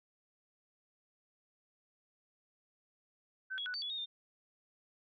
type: tone with pitch steps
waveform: sine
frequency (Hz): 1530 / 3336 / 1481 / 4569 / 3402 / 3715 / 3615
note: G6 / G#7 / F#6 / D8 / G#7 / A#7 / A7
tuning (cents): -42 / +7 / +1 / -48 / +41 / -7 / +46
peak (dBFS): -37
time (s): 3.5-4.06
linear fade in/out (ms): 20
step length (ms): 80
effects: none